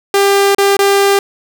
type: tone with dropouts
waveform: sawtooth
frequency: 397.8 Hz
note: G4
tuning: 25 cents sharp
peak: -4 dBFS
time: 0.14-1.19 s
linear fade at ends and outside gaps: 2 ms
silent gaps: 0.548-0.583 / 0.768-0.79 s
effects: none